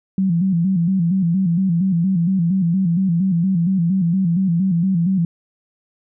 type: tone with vibrato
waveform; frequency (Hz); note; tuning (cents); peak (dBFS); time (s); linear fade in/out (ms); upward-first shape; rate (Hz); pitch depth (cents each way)
sine; 179.4; F3; +47; -14; 0.18-5.25; 2; square; 4.3; 110
effects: none